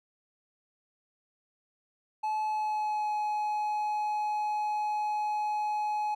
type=tone with pitch glide; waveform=triangle; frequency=860 to 844.2 Hz; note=A5 to G#5; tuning=-40 to +28 cents; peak=-26 dBFS; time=2.23-6.15 s; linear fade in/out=10 ms; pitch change=-32 cents; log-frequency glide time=2.42-3.13 s; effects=none